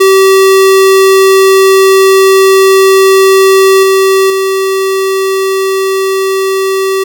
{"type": "tone with level steps", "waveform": "square", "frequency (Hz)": 384.9, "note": "G4", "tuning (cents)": -32, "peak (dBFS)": [-3, -5, -9], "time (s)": [0, 7.04], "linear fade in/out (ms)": 10, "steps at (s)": [3.83, 4.3], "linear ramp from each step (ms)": 2, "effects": []}